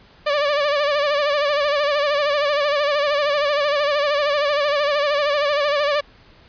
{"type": "tone with vibrato", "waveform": "sawtooth", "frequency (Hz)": 581, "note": "D5", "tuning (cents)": -19, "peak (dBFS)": -13, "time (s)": [0.26, 6.01], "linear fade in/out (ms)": 10, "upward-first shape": "sine", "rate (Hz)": 13, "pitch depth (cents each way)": 66, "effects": ["pink hiss -50 dBFS RMS until 6.48 s", "resampled to 11025 Hz"]}